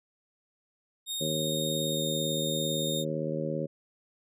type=tone with pitch glide; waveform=sawtooth; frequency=3707 to 3684 Hz; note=A#7 to A#7; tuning=-10 to -21 cents; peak=-29 dBFS; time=1.06-3.05 s; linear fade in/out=50 ms; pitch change=-11 cents; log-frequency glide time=1.92-2.02 s
type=harmonic tone; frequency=77.78 Hz; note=D#2; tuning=in tune; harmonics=2 / 3 / 4 / 5 / 6 / 7; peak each=-34 / -37 / -38 / -38 / -39 / -34 dBFS; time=1.2-3.67 s; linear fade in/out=20 ms
effects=none